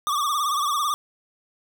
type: tone with vibrato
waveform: square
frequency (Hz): 1169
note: D6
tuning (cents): -8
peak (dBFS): -22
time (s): 0.07-0.94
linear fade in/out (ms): 0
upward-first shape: sine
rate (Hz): 18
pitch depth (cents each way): 90
effects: none